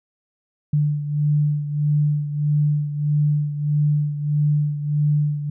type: beating tone pair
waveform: sine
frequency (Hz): 147.8 / 149.4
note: D3 / D3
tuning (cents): +11 / +30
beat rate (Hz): 1.6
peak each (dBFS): -18 / -24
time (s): 0.73-5.5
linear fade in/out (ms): 5
effects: none